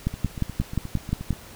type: two click trains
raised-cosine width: 5 ms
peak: -20 / -10 dBFS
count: 11 / 8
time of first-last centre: 0.14-1.329 / 0.07-1.307 s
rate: 8.41 / 5.66 Hz
effects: pink hiss -45 dBFS RMS until 1.55 s